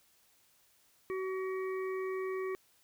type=harmonic tone; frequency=377.5 Hz; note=F#4; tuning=35 cents sharp; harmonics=1 / 3 / 5 / 6; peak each=-34 / -44 / -48 / -50 dBFS; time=1.1-2.55 s; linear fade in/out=0 ms; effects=white hiss -68 dBFS RMS until 2.83 s